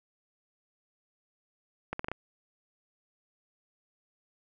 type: accelerating click train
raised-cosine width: 0.5 ms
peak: -18 dBFS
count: 5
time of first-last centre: 1.93-2.116 s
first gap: 64 ms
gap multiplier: 0.79
effects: none